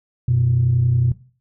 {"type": "tone pair together", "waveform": "sine", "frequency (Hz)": [92.44, 123.47], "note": ["F#2", "B2"], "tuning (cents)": [-1, 0], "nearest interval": "perfect fourth", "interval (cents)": 501, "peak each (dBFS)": [-21, -14], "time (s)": [0.28, 1.12], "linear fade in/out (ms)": 5, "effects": ["noise-tail reverb RT60 0.4 s tail -17 dB re dry", "tanh soft clip ceiling -8 dBFS"]}